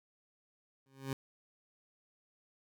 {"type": "tone with exponential growth", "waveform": "20% pulse", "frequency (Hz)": 134.8, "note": "C#3", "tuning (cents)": -48, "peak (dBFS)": -28, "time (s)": [0.86, 1.13], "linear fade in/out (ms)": 2, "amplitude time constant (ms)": 58, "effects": []}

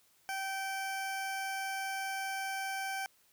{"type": "tone", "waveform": "20% pulse", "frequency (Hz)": 775, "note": "G5", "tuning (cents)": -20, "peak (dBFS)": -30, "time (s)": [0.29, 3.06], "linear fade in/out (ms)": 0, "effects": ["white hiss -68 dBFS RMS until 3.32 s"]}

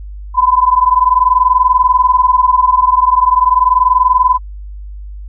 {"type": "tone pair together", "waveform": "sine", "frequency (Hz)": [997, 1017.4], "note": ["B5", "C6"], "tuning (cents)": [16, -49], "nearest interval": "unison", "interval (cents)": 35, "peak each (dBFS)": -10, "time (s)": [0.34, 4.39], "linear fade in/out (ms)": 50, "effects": ["added 50 Hz sine -25 dBFS peak until 5.28 s"]}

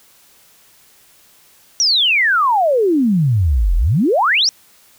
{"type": "exponential two-way sweep", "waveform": "sine", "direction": "down then up", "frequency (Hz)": [5870, 38.89, 5870], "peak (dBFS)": -11, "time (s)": [1.8, 4.49], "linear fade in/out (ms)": 0, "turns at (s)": 3.76, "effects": ["white hiss -50 dBFS RMS until 4.98 s"]}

